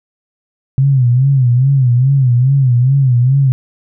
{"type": "tone with vibrato", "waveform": "sine", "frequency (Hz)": 129.6, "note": "C3", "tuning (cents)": -16, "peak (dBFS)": -7, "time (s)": [0.78, 3.52], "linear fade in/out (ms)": 0, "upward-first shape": "sine", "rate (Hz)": 2.4, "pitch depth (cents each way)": 130, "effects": []}